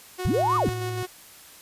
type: tone with tremolo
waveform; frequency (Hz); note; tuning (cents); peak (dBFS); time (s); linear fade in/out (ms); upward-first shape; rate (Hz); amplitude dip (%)
sawtooth; 366.5; F#4; -16; -25; 0.18-1.07; 20; square; 6.3; 30
type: linear two-way sweep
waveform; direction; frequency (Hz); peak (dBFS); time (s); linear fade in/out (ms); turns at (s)
sine; up then down; 51.4 to 1241 to 51.4; -20; 0.25-0.69; 0; 0.56
type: tone with vibrato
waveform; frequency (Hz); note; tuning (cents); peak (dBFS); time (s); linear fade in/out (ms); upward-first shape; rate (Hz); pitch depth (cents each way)
triangle; 111.6; A2; +25; -28; 0.28-1.03; 0; triangle; 15; 14
effects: white hiss -48 dBFS RMS until 1.61 s + resampled to 32000 Hz